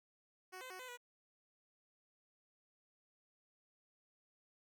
10% pulse tone with pitch steps, 370.7 / 513 / 370.2 / 508 / 487.5 Hz, F#4 / C5 / F#4 / B4 / B4, +3 / -34 / +1 / +49 / -23 cents, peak -40 dBFS, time 0.52-0.975 s, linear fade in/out 20 ms, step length 91 ms, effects none

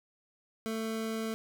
25% pulse tone, 222.4 Hz, A3, 19 cents sharp, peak -29 dBFS, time 0.66-1.34 s, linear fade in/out 0 ms, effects none

